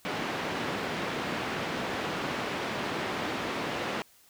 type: band-pass noise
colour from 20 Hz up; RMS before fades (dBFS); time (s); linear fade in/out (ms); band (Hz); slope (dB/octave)
pink; -33; 0.05-4.02; 0; 200 to 3000; 12
effects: white hiss -60 dBFS RMS until 4.29 s